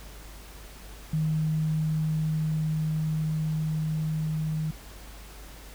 sine tone with level ramp, 156.4 Hz, D#3, 9 cents sharp, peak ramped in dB -23 to -26 dBFS, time 1.13-4.71 s, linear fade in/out 5 ms, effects added 50 Hz sine -44 dBFS peak until 5.74 s + pink hiss -48 dBFS RMS until 5.74 s

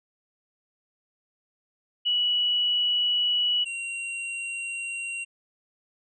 sine / square tone pair in turn, 2938 / 2754 Hz, F#7 / F7, -13 / -25 cents, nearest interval minor second, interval 112 cents, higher first, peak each -21 / -31 dBFS, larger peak first, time 2.05-3.65 / 3.65-5.25 s, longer neither, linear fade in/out 20 ms, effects resampled to 22050 Hz

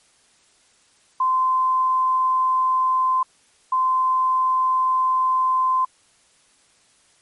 sine tone bursts at uneven times, 1034 Hz, C6, 21 cents flat, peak -16 dBFS, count 2, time 1.2-3.23 / 3.72-5.85 s, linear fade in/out 5 ms, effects white hiss -58 dBFS RMS until 7.21 s + MP3 48 kbps

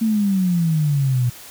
sine exponential sweep, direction down, 227.1 to 120 Hz, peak -15 dBFS, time 0.01-1.3 s, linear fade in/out 10 ms, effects white hiss -40 dBFS RMS until 1.5 s

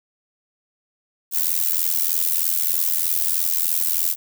violet noise with amplitude modulation, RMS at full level -17 dBFS, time 1.31-4.16 s, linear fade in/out 50 ms, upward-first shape sine, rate 83.2 Hz, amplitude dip 90%, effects none

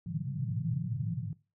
white band-pass noise, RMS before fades -34 dBFS, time 0.06-1.33 s, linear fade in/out 2 ms, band 100 to 180 Hz, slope 96 dB/octave, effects noise-tail reverb RT60 0.3 s tail -20 dB re dry

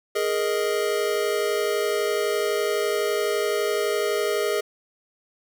square chord, Ab suspended second, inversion none, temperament just, 415.3 / 467.2 / 623 Hz, Ab4 / Bb4 / Eb5, 0 / +4 / +2 cents, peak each -25 / -28 / -29 dBFS, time 0.15-4.61 s, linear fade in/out 10 ms, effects none

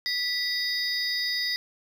triangle tone cluster, 1970 / 3748 / 4717 / 5010 Hz, B6 / A#7 / D8 / D#8, -5 / +9 / +7 / +11 cents, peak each -29 / -33 / -30 / -29 dBFS, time 0.06-1.56 s, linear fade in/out 0 ms, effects none

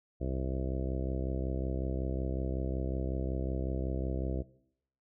harmonic tone, 65.41 Hz, C2, in tune, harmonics 1 / 2 / 3 / 4 / 5 / 6 / 7 / 8 / 9 / 10, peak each -34 / -38 / -43 / -43 / -41 / -44 / -46 / -45 / -50 / -47 dBFS, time 0.2-4.43 s, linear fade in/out 20 ms, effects noise-tail reverb RT60 0.7 s tail -19 dB re dry

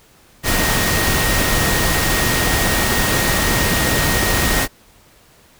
sine tone in noise, 1869 Hz, A#6, 4 cents sharp, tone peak -23 dBFS, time 0.43-4.68 s, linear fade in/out 50 ms, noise pink, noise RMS -17 dBFS, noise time 0.43-4.68 s, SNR -9 dB, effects pink hiss -50 dBFS RMS until 5.59 s

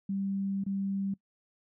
sine tone with dropouts, 196 Hz, G3, in tune, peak -29 dBFS, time 0.09-1.14 s, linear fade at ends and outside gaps 5 ms, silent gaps 0.639-0.663 s, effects noise-tail reverb RT60 0.1 s tail -22 dB re dry

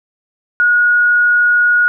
sine tone with frequency modulation, 1448 Hz, F#6, 38 cents flat, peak -8 dBFS, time 0.6-1.88 s, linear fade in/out 0 ms, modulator 33 Hz, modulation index 0.24, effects none

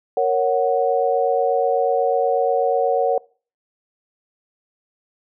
sine chord, F# major, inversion first, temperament equal, 466.2 / 554.4 / 740 Hz, A#4 / C#5 / F#5, 0 / 0 / 0 cents, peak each -20 dBFS, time 0.17-3.18 s, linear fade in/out 2 ms, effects noise-tail reverb RT60 0.4 s tail -24 dB re dry

